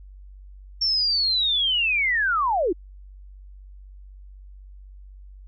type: linear sweep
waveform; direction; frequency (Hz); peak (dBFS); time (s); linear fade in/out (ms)
sine; down; 5490 to 303.5; -19; 0.81-2.73; 10
effects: added 48 Hz sine -41 dBFS peak until 5.47 s